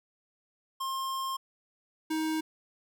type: tone pair in turn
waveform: square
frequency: 1064 / 315.4 Hz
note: C6 / D#4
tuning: +29 / +24 cents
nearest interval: octave + major sixth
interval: 2105 cents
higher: first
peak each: -32 / -29 dBFS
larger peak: second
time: 0.8-1.37 / 2.1-2.41 s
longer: first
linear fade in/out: 10 ms
effects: none